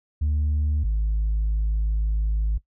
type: tone pair in turn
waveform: sine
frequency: 75 / 53.03 Hz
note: D2 / G#1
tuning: +37 / +37 cents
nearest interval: tritone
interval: 600 cents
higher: first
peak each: -18 dBFS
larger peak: neither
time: 0.21-0.84 / 0.84-2.58 s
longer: second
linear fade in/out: 10 ms
effects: noise-tail reverb RT60 0.1 s tail -19 dB re dry + tanh soft clip ceiling -18 dBFS